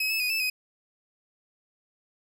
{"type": "tone with pitch steps", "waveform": "30% pulse", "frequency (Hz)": [2554, 2608, 2486, 2632, 2513], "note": ["D#7", "E7", "D#7", "E7", "D#7"], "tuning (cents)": [45, -19, -2, -3, 17], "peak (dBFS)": -22, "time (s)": [0, 0.5], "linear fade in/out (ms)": 5, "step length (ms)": 100, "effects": []}